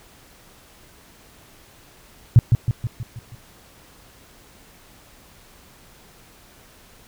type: tone with echo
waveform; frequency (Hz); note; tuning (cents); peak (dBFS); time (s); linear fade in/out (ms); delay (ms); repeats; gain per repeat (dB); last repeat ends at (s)
sine; 117.7; A#2; +17; -5; 2.36-2.39; 0; 160; 6; -5; 3.35
effects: pink hiss -50 dBFS RMS until 7.07 s